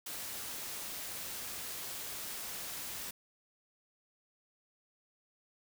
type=noise; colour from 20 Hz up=white; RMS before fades=-42 dBFS; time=0.06-3.11 s; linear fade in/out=5 ms; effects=none